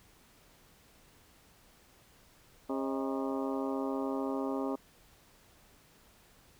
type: harmonic tone with a mistuned harmonic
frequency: 135.3 Hz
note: C#3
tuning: 42 cents flat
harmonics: 2 / 3 / 4 / 5 / 6 / 7 / 8 / 9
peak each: -34 / -38 / -40 / -42 / -44 / -45 / -46 / -47 dBFS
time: 2.69-4.76 s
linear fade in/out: 10 ms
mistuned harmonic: 5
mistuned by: -110 cents
effects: pink hiss -62 dBFS RMS until 6.59 s